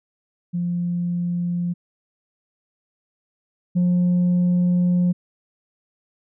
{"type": "tone pair in turn", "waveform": "sine", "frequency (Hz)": [174.61, 177.87], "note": ["F3", "F3"], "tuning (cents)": [0, 32], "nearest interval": "unison", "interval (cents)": 32, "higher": "second", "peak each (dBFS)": [-20, -13], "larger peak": "second", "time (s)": [[0.53, 1.74], [3.75, 5.13]], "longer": "second", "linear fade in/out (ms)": 20, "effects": ["tanh soft clip ceiling -14 dBFS"]}